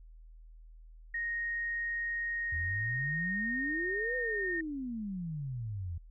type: tone with pitch glide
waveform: sine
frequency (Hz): 1864.7 to 1838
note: A#6 to A#6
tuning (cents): 0 to -25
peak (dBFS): -32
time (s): 1.14-4.61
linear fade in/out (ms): 5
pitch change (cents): -25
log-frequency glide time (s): 2.36-4.34
type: exponential two-way sweep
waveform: sine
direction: up then down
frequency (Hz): 75.7 to 509 to 80.9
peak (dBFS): -35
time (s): 2.52-5.98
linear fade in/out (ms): 5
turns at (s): 4.16
effects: added 40 Hz sine -50 dBFS peak until 6.1 s